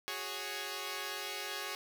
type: chord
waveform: 5% pulse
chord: F# suspended second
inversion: none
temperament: equal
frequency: 370 / 415.3 / 554.4 Hz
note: F#4 / G#4 / C#5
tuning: 0 / 0 / 0 cents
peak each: -32 / -30 / -32 dBFS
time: 0.08-1.75 s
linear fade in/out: 0 ms
effects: none